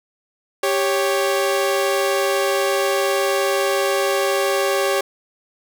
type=tone pair together; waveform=sawtooth; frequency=393.7 / 554.4 Hz; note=G4 / C#5; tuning=+8 / 0 cents; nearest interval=tritone; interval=592 cents; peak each=-16 dBFS; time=0.63-5.01 s; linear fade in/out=5 ms; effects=none